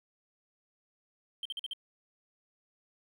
triangle tone bursts, 3136 Hz, G7, in tune, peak -32 dBFS, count 5, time 1.43-1.734 s, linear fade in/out 2 ms, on 24 ms, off 46 ms, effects tanh soft clip ceiling -30 dBFS

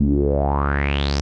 sawtooth tone with low-pass filter sweep, 70.6 Hz, C#2, 32 cents sharp, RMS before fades -19 dBFS, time 0-1.21 s, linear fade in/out 5 ms, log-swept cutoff 210 to 5900 Hz, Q 6.6, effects none

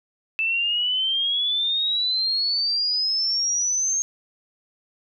sine exponential sweep, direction up, 2633 to 6470 Hz, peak -20 dBFS, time 0.39-4.02 s, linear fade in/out 0 ms, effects none

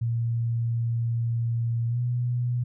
sine tone with pitch glide, 116.54 to 122.12 Hz, A#2 to B2, 0 to -19 cents, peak -23 dBFS, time 0.01-2.64 s, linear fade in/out 10 ms, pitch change +81 cents, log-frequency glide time 1.88-1.99 s, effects none

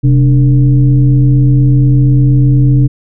sine tone with frequency modulation, 129.8 Hz, C3, 13 cents flat, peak -4 dBFS, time 0.03-2.88 s, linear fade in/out 20 ms, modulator 164 Hz, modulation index 0.64, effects none

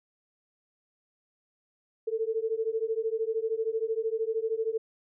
sine beating tone pair, 440 / 453 Hz, A4 / A#4, 0 / -50 cents, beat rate 13 Hz, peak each -30 dBFS, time 2.07-4.78 s, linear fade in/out 10 ms, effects none

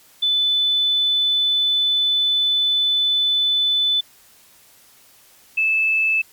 sine tone pair in turn, 3500 / 2622 Hz, A7 / E7, -10 / -10 cents, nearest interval perfect fourth, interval 500 cents, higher first, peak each -15 dBFS, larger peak neither, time 0.22-4.01 / 5.57-6.22 s, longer first, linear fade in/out 10 ms, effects white hiss -51 dBFS RMS until 6.32 s + MP3 96 kbps

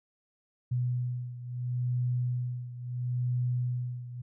sine beating tone pair, 123.47 / 124.21 Hz, B2 / B2, 0 / +10 cents, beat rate 0.74 Hz, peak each -30 / -34 dBFS, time 0.71-4.22 s, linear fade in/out 10 ms, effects none

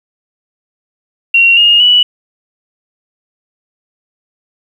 sine tone with pitch steps, 2746 / 2846 / 2950 Hz, F7 / F7 / F#7, -30 / +32 / -6 cents, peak -4 dBFS, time 1.34-2.03 s, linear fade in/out 5 ms, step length 230 ms, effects 7-bit

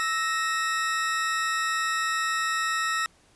40% pulse tone pair together, 1309.2 / 1867 Hz, E6 / A#6, -12 / +2 cents, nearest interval tritone, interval 614 cents, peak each -26 / -27 dBFS, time 0-3.06 s, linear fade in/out 0 ms, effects pink hiss -60 dBFS RMS until 3.35 s + resampled to 24000 Hz

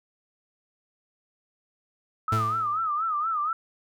sine tone with vibrato, 1256 Hz, D#6, 16 cents sharp, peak -24 dBFS, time 2.28-3.53 s, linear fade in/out 2 ms, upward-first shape sine, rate 4.2 Hz, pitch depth 120 cents each way
40% pulse tone with exponential decay, 110 Hz, A2, in tune, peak -21 dBFS, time 2.32-2.88 s, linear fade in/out 5 ms, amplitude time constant 120 ms
effects none

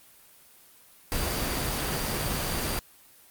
sine tone in noise, 4699 Hz, D8, in tune, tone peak -40 dBFS, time 1.12-2.79 s, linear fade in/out 0 ms, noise pink, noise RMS -29 dBFS, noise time 1.12-2.79 s, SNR -14 dB, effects white hiss -55 dBFS RMS until 3.3 s + Opus 32 kbps

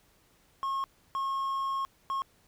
triangle tone bursts at uneven times, 1084 Hz, C#6, 39 cents flat, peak -27 dBFS, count 3, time 0.63-0.84 / 1.15-1.85 / 2.1-2.22 s, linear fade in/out 0 ms, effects pink hiss -65 dBFS RMS until 2.47 s

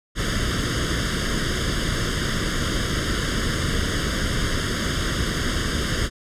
pink noise with comb filter, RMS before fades -23 dBFS, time 0.15-6.1 s, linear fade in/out 50 ms, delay 0.6 ms, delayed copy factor +0.9, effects low-pass 7000 Hz 12 dB/octave

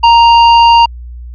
sine tone with hard clipping, 932.3 Hz, A#5, in tune, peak -4 dBFS, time 0.03-0.86 s, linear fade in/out 10 ms, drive 14 dB, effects added 60 Hz sine -24 dBFS peak until 1.34 s + resampled to 11025 Hz

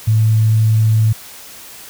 sine tone, 110 Hz, A2, in tune, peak -9 dBFS, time 0.07-1.13 s, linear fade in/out 10 ms, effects white hiss -36 dBFS RMS until 1.89 s

